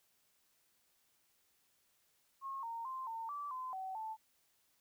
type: tone with pitch steps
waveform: sine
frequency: 1083 / 921 / 1046 / 906 / 1159 / 1026 / 759 / 879 Hz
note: C#6 / A#5 / C6 / A#5 / D6 / C6 / F#5 / A5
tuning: -41 / -21 / -1 / -50 / -23 / -34 / +44 / -2 cents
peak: -40 dBFS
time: 2.41-4.17 s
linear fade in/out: 50 ms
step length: 220 ms
effects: white hiss -75 dBFS RMS until 4.8 s